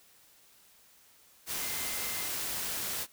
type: tone in noise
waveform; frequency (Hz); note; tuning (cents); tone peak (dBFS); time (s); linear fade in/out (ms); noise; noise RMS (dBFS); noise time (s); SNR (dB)
sine; 2074; C7; -16; -45; 1.58-2.32; 50; white; -35; 1.46-3.07; -13
effects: white hiss -61 dBFS RMS until 3.12 s